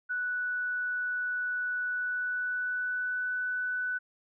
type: tone with pitch glide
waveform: sine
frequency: 1480 to 1493.7 Hz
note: F#6 to F#6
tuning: 0 to +16 cents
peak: -29 dBFS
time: 0.09-3.99 s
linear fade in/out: 20 ms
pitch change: +16 cents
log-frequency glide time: 1.85-3.29 s
effects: none